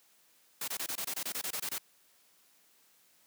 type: noise bursts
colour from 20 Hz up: white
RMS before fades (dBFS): -36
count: 13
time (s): 0.61-1.783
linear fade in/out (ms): 5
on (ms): 69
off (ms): 23
effects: white hiss -66 dBFS RMS until 3.26 s + high-pass 150 Hz 12 dB/octave